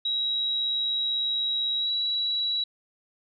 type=tone with pitch glide; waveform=sine; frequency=3854 to 3908 Hz; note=B7 to B7; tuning=-43 to -19 cents; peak=-24 dBFS; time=0.05-2.64 s; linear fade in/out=5 ms; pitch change=+24 cents; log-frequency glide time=1.78-1.9 s; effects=none